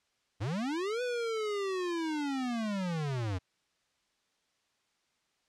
square linear two-way sweep, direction up then down, 87.31 to 501 to 87.31 Hz, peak -32 dBFS, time 0.4-3.39 s, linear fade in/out 20 ms, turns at 1.02 s, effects white hiss -75 dBFS RMS until 5.48 s + low-pass 6000 Hz 12 dB/octave

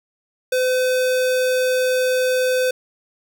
square tone, 509 Hz, C5, 48 cents flat, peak -17 dBFS, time 0.52-2.71 s, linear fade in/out 5 ms, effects none

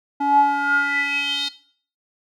square tone with band-pass filter sweep, 283.3 Hz, C#4, 38 cents sharp, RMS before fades -20 dBFS, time 0.2-1.49 s, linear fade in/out 10 ms, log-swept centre 660 to 4000 Hz, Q 7.2, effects noise-tail reverb RT60 0.5 s tail -18 dB re dry

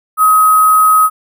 sine tone with sample-and-hold, 1268 Hz, D#6, 32 cents sharp, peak -5 dBFS, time 0.17-1.1 s, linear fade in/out 50 ms, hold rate 11025 Hz, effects none

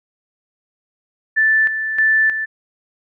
sine tone with tremolo, 1760 Hz, A6, in tune, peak -11 dBFS, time 1.36-2.46 s, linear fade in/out 20 ms, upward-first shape square, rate 1.6 Hz, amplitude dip 60%, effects none

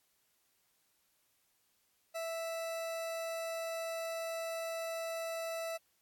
40% pulse tone, 659.3 Hz, E5, in tune, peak -36 dBFS, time 2.14-5.78 s, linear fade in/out 20 ms, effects white hiss -75 dBFS RMS until 6.01 s + AAC 64 kbps

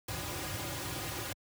pink noise with comb filter, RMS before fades -38 dBFS, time 0.08-1.33 s, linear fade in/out 5 ms, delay 4.5 ms, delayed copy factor -1, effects high-pass 60 Hz 12 dB/octave

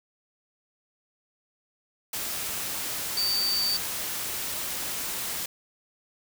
sine tone in noise, 4600 Hz, D8, 37 cents flat, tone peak -24 dBFS, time 3.17-3.77 s, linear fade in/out 5 ms, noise white, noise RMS -32 dBFS, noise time 2.13-5.46 s, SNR +5 dB, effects none

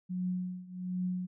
sine tone with tremolo, 182 Hz, F#3, 28 cents flat, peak -29 dBFS, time 0.09-1.27 s, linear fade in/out 20 ms, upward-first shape triangle, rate 1.3 Hz, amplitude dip 90%, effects none

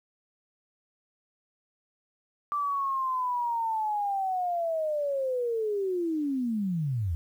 sine linear sweep, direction down, 1174.7 to 76.5 Hz, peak -26 dBFS, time 2.52-7.15 s, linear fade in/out 0 ms, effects 10-bit

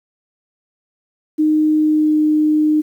sine tone with pitch glide, 307.9 to 305.6 Hz, D#4 to D#4, -18 to -31 cents, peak -11 dBFS, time 1.38-2.82 s, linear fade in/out 20 ms, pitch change -13 cents, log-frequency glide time 1.76-2.23 s, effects 8-bit

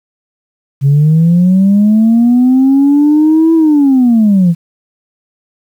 sine linear two-way sweep, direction up then down, 135.3 to 329.6 to 163.1 Hz, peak -3 dBFS, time 0.81-4.55 s, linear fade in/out 50 ms, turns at 3.54 s, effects tanh soft clip ceiling -2 dBFS + 7-bit

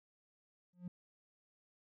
triangle tone with exponential growth, 178.1 Hz, F3, 34 cents sharp, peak -35 dBFS, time 0.73-0.88 s, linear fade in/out 5 ms, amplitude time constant 32 ms, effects tanh soft clip ceiling -35 dBFS

